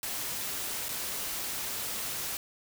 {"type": "noise with dropouts", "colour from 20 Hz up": "white", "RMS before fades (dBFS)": -35, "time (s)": [0.03, 2.37], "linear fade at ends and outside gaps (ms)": 1, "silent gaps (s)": [0.885, 0.89], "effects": []}